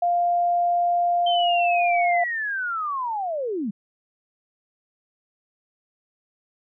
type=tone; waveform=sine; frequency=699 Hz; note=F5; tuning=1 cent sharp; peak=-18 dBFS; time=0.02-2.24 s; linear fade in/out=5 ms
type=linear sweep; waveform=sine; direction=down; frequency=3136 to 183.5 Hz; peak=-24 dBFS; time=1.26-3.71 s; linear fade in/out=10 ms
effects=none